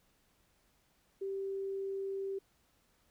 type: tone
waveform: sine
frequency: 390 Hz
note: G4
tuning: 9 cents flat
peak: -35 dBFS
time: 1.21-2.39 s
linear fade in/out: 10 ms
effects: pink hiss -72 dBFS RMS until 3.1 s